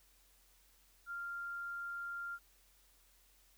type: tone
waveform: sine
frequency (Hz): 1393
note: F6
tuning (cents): -5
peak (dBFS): -40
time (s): 1.06-2.39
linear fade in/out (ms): 50
effects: added 45 Hz sine -70 dBFS peak until 3.57 s + white hiss -69 dBFS RMS until 3.57 s